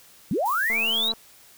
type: linear sweep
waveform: sine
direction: up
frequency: 144.1 to 4000 Hz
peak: -21 dBFS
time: 0.31-1.12 s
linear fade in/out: 2 ms
type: noise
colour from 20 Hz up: violet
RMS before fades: -36 dBFS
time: 0.45-1.09 s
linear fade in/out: 10 ms
type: click train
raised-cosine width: 1 ms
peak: -25 dBFS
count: 99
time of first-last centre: 0.7-1.136 s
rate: 225 Hz
effects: white hiss -52 dBFS RMS until 1.57 s